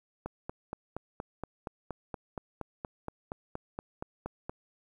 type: click train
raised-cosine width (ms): 1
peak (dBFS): -22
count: 19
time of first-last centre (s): 0.26-4.495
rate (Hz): 4.25
effects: 10-bit